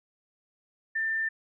sine tone, 1788 Hz, A6, 27 cents sharp, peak -26 dBFS, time 0.95-1.29 s, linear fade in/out 10 ms, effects none

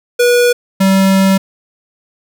square tone pair in turn, 485.3 / 192.59 Hz, B4 / G3, -30 / -30 cents, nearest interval octave + major third, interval 1600 cents, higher first, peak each -8 dBFS, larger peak neither, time 0.19-0.53 / 0.8-1.38 s, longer second, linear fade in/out 10 ms, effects none

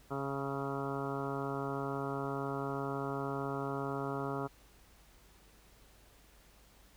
harmonic tone with a mistuned harmonic, 138 Hz, C#3, 7 cents flat, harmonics 1 / 2 / 3 / 4 / 5 / 6 / 7 / 8 / 9 / 10, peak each -41 / -41 / -40 / -46 / -44 / -48 / -46 / -47 / -45 / -48 dBFS, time 0.1-4.48 s, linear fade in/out 20 ms, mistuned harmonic 9, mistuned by +21 cents, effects added 50 Hz sine -63 dBFS peak until 6.96 s + pink hiss -63 dBFS RMS until 6.96 s

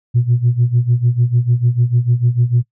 sine tone with tremolo, 121 Hz, B2, 35 cents flat, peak -7 dBFS, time 0.14-2.63 s, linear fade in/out 20 ms, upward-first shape sine, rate 6.7 Hz, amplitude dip 85%, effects noise-tail reverb RT60 0.1 s tail -20 dB re dry + tanh soft clip ceiling -5 dBFS

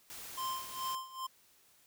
white noise, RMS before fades -47 dBFS, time 0.1-0.95 s, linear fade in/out 0 ms
square tone with tremolo, 1046 Hz, C6, 1 cent flat, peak -35 dBFS, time 0.37-1.27 s, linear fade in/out 10 ms, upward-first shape sine, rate 2.4 Hz, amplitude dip 85%
effects white hiss -66 dBFS RMS until 1.86 s

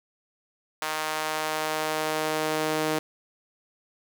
sawtooth tone with high-pass filter sweep, 155.56 Hz, D#3, in tune, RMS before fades -28 dBFS, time 0.82-2.99 s, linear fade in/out 2 ms, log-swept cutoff 940 to 370 Hz, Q 1.1, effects none

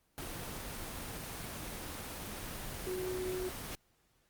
sine tone in noise, 368.9 Hz, F#4, 5 cents flat, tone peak -35 dBFS, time 2.87-3.49 s, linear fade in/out 0 ms, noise pink, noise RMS -42 dBFS, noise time 0.18-3.75 s, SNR +4 dB, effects pink hiss -73 dBFS RMS until 4.29 s + Opus 24 kbps

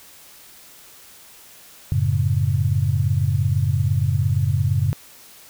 sine chord, F# minor, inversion none, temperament equal, 92.5 / 110 / 138.59 Hz, F#2 / A2 / C#3, 0 / 0 / 0 cents, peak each -21 dBFS, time 1.92-4.93 s, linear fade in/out 0 ms, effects white hiss -46 dBFS RMS until 5.49 s

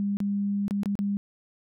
sine tone with dropouts, 201.3 Hz, G3, 46 cents sharp, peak -24 dBFS, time 0-1.17 s, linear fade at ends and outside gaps 0 ms, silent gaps 0.17-0.203 / 0.681-0.709 / 0.833-0.858 / 0.954-0.99 s, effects none

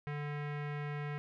square tone with low-pass filter, 146.7 Hz, D3, 2 cents flat, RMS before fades -39 dBFS, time 0.07-1.18 s, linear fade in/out 0 ms, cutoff 2100 Hz, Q 2.5, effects none

